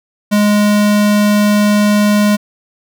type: tone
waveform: square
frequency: 207.7 Hz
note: G#3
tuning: in tune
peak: -9 dBFS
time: 0.31-2.37 s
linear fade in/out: 20 ms
effects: none